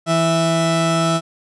30% pulse tone pair together, 164.93 / 659.3 Hz, E3 / E5, +1 / 0 cents, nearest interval 2 octaves, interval 2399 cents, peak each -15 dBFS, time 0.06-1.21 s, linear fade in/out 50 ms, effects resampled to 24000 Hz

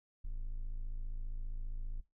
triangle tone, 27.5 Hz, A0, in tune, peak -35 dBFS, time 0.24-2.01 s, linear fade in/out 10 ms, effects noise-tail reverb RT60 0.2 s tail -17 dB re dry

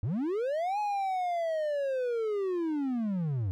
triangle linear two-way sweep, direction up then down, 87.5 to 846 to 87.5 Hz, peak -26 dBFS, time 0.03-3.51 s, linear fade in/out 0 ms, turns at 0.79 s, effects none

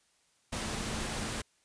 sine tone in noise, 220 Hz, A3, in tune, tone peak -44 dBFS, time 0.52-1.42 s, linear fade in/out 10 ms, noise pink, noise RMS -36 dBFS, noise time 0.52-1.42 s, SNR -11 dB, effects white hiss -70 dBFS RMS until 1.64 s + resampled to 22050 Hz

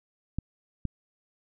clicks, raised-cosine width 5 ms, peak -17 dBFS, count 2, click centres 0.386 / 0.853 s, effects none

